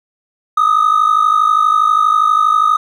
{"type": "ring-modulated tone", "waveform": "triangle", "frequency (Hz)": 1244.5, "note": "D#6", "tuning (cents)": 0, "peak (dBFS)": -3, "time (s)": [0.57, 2.77], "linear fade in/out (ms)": 5, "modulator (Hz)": 26.2, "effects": ["tanh soft clip ceiling -3 dBFS"]}